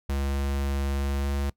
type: tone with pitch glide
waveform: square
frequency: 69.3 to 70.02 Hz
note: C#2 to C#2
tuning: 0 to +18 cents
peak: -26 dBFS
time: 0.09-1.5 s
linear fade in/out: 5 ms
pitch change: +18 cents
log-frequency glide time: 1.19-1.26 s
effects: noise-tail reverb RT60 0.1 s tail -21 dB re dry